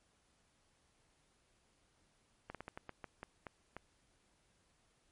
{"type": "slowing click train", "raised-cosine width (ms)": 0.5, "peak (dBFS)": -30, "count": 10, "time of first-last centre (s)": [2.5, 3.766], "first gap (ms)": 47, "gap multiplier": 1.26, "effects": ["pink hiss -74 dBFS RMS until 5.11 s", "MP3 48 kbps"]}